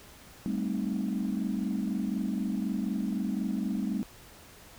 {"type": "chord", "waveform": "sine", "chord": "A half-diminished seventh", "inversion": "third", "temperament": "equal", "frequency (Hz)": [196, 220, 261.6, 311.1], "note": ["G3", "A3", "C4", "Eb4"], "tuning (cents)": [0, 0, 0, 0], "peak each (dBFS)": [-31, -32, -34, -37], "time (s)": [0.46, 4.03], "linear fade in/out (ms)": 0, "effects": ["tanh soft clip ceiling -21 dBFS", "pink hiss -52 dBFS RMS until 4.78 s"]}